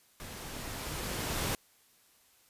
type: noise with level ramp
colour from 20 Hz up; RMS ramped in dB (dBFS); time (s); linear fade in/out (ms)
pink; -45 to -32; 0.2-1.55; 0
effects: white hiss -65 dBFS RMS until 2.49 s + resampled to 32000 Hz